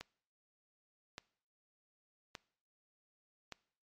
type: click train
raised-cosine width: 0.2 ms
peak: -26 dBFS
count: 4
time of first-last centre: 0.01-3.523 s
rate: 0.854 Hz
effects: noise-tail reverb RT60 0.6 s tail -22 dB re dry + MP3 64 kbps